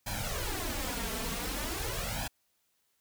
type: noise with flanger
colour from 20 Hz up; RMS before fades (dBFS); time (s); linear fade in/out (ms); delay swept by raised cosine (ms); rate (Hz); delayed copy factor
pink; -35; 0.06-2.28; 10; 1.2 to 4.5; 0.45; +0.85
effects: white hiss -75 dBFS RMS until 3 s